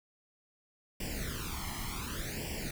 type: noise with flanger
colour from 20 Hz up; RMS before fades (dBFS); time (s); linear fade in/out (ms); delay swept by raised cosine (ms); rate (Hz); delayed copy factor
pink; -38; 1-2.71; 5; 0.38 to 0.98; 0.67; +0.9
effects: none